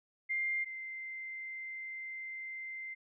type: tone pair in turn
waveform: sine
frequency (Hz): 2100 / 2083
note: C7 / C7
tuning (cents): +6 / -8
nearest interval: unison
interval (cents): 14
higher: first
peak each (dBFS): -31 / -40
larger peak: first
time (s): 0.29-0.65 / 0.65-2.95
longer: second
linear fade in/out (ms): 20
effects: none